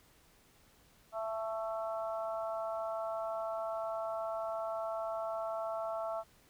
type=harmonic tone with a mistuned harmonic; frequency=221.8 Hz; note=A3; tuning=14 cents sharp; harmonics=3 / 4 / 5 / 6; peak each=-36 / -44 / -45 / -44 dBFS; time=1.12-6.24 s; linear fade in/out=50 ms; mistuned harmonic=4; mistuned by=-16 cents; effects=pink hiss -65 dBFS RMS until 6.49 s